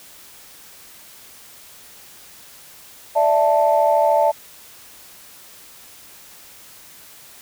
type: chord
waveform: sine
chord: D suspended second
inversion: none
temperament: just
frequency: 587.3 / 660.7 / 881 Hz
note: D5 / E5 / A5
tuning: 0 / +4 / +2 cents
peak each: -17 dBFS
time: 3.15-4.32 s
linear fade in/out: 20 ms
effects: tanh soft clip ceiling -4 dBFS + white hiss -44 dBFS RMS until 7.41 s